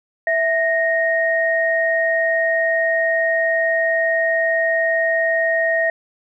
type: tone pair together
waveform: sine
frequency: 657 / 1862.3 Hz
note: E5 / A#6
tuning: -6 / -2 cents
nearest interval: octave + tritone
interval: 1804 cents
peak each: -18 dBFS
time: 0.27-5.9 s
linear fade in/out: 2 ms
effects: none